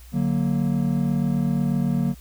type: chord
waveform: triangle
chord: D augmented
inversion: none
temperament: equal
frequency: 146.83 / 185 / 233.1 Hz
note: D3 / F#3 / A#3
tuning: 0 / 0 / 0 cents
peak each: -22 dBFS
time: 0.12-2.15 s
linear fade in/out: 50 ms
effects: added 60 Hz sine -42 dBFS peak until 2.2 s + white hiss -52 dBFS RMS until 2.2 s